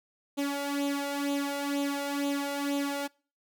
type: tone with flanger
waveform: sawtooth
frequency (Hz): 282.9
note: C#4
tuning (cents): +35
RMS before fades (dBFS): -31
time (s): 0.37-3.08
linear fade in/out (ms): 20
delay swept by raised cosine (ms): 0.28 to 1.48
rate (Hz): 2.1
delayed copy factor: +0.7
effects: noise-tail reverb RT60 0.4 s tail -26 dB re dry